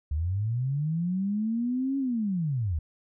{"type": "linear two-way sweep", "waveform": "sine", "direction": "up then down", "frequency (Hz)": [70.6, 277.2, 70.6], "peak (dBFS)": -25, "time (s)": [0.11, 2.79], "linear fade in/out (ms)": 5, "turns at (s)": 1.98, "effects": []}